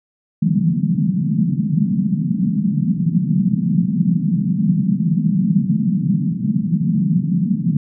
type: band-pass noise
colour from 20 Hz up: white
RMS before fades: -17 dBFS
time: 0.42-7.77 s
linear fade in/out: 5 ms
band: 150 to 210 Hz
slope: 48 dB/octave
effects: none